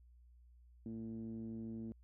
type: tone with low-pass filter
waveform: 10% pulse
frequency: 112.5 Hz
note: A2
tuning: 39 cents sharp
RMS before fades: -45 dBFS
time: 0.86-1.92 s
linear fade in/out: 0 ms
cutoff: 260 Hz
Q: 5.4
effects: added 60 Hz sine -60 dBFS peak until 2.03 s